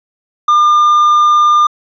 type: tone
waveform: triangle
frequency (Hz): 1203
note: D6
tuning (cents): +41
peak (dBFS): -4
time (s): 0.48-1.67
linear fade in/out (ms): 5
effects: resampled to 16000 Hz